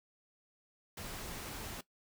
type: noise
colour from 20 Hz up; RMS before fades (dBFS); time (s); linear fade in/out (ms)
pink; -44; 0.97-1.81; 5
effects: noise-tail reverb RT60 0.1 s tail -17 dB re dry